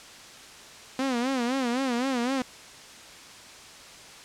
sawtooth tone with vibrato, 253 Hz, B3, 42 cents sharp, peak -21 dBFS, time 0.99-2.42 s, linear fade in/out 2 ms, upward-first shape sine, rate 3.9 Hz, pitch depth 130 cents each way, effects white hiss -46 dBFS RMS until 4.24 s + low-pass 7000 Hz 12 dB/octave

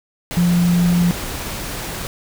sine tone in noise, 174.61 Hz, F3, in tune, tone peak -12 dBFS, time 0.37-1.11 s, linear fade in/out 0 ms, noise pink, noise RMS -27 dBFS, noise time 0.31-2.07 s, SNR +12 dB, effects none

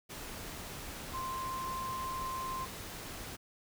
sine tone in noise, 1046.5 Hz, C6, in tune, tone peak -36 dBFS, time 1.13-2.66 s, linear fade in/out 20 ms, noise pink, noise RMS -44 dBFS, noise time 0.09-3.37 s, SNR +5 dB, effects none

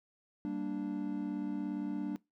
triangle chord, G minor, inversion none, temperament equal, 196 / 233.1 / 293.7 Hz, G3 / Bb3 / D4, 0 / 0 / 0 cents, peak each -38 / -39 / -34 dBFS, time 0.45-2.16 s, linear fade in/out 0 ms, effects noise-tail reverb RT60 0.2 s tail -22 dB re dry

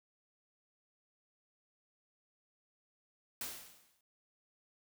white noise with exponential decay, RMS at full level -39 dBFS, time 3.41-4.01 s, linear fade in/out 2 ms, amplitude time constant 130 ms, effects none

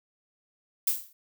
violet noise with exponential decay, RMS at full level -21 dBFS, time 0.87-1.13 s, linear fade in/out 5 ms, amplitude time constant 55 ms, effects none

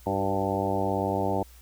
harmonic tone with a mistuned harmonic, 98 Hz, G2, in tune, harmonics 1 / 2 / 3 / 4 / 5 / 6 / 7 / 8 / 9, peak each -33 / -33 / -33 / -33 / -33 / -33 / -33 / -33 / -33 dBFS, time 0.06-1.43 s, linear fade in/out 5 ms, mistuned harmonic 4, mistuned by -41 cents, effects added 60 Hz sine -49 dBFS peak until 1.61 s + white hiss -56 dBFS RMS until 1.61 s

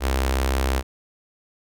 sawtooth tone with notch filter, 66.1 Hz, C2, 18 cents sharp, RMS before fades -22 dBFS, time 0-0.83 s, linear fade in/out 50 ms, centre 150 Hz, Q 0.57, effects none

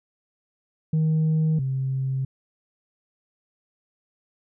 sine tone pair in turn, 157.5 / 132.98 Hz, D#3 / C3, +21 / +28 cents, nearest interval minor third, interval 293 cents, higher first, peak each -16 / -22 dBFS, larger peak first, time 0.93-1.59 / 1.59-2.25 s, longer neither, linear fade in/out 5 ms, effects tanh soft clip ceiling -17 dBFS

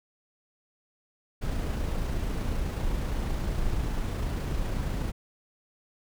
brown noise with amplitude modulation, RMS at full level -28 dBFS, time 1.41-5.12 s, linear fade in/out 20 ms, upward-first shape sine, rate 28.1 Hz, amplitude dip 25%, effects none

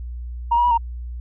sine tone with pitch steps, 940 / 959 / 972 / 927 Hz, A#5 / A#5 / B5 / A#5, +14 / +49 / -28 / -10 cents, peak -13 dBFS, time 0.51-0.778 s, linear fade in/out 10 ms, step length 67 ms, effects tanh soft clip ceiling -9 dBFS + added 60 Hz sine -28 dBFS peak until 1.2 s

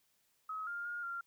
sine tone with pitch steps, 1277 / 1403 / 1422 / 1385 Hz, D#6 / F6 / F6 / F6, +45 / +8 / +31 / -15 cents, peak -38 dBFS, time 0.49-1.21 s, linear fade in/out 5 ms, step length 180 ms, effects white hiss -75 dBFS RMS until 1.26 s

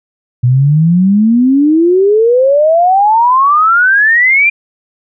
sine exponential sweep, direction up, 120 to 2414 Hz, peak -5 dBFS, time 0.43-4.5 s, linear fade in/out 10 ms, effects none

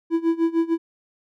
triangle tone with tremolo, 330.8 Hz, E4, 6 cents sharp, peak -13 dBFS, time 0.1-0.78 s, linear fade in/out 50 ms, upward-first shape sine, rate 6.6 Hz, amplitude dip 90%, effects none

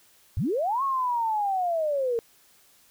sine linear two-way sweep, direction up then down, 68.1 to 1108.7 to 451.5 Hz, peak -23 dBFS, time 0.37-2.19 s, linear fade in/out 0 ms, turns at 0.83 s, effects white hiss -59 dBFS RMS until 2.9 s

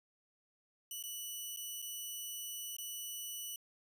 5% pulse tone with dropouts, 2960 Hz, F#7, in tune, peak -32 dBFS, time 0.91-3.56 s, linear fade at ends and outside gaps 2 ms, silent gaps 1.027-1.037 / 1.563-1.571 / 1.819-1.824 / 2.767-2.784 s, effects resampled to 32000 Hz

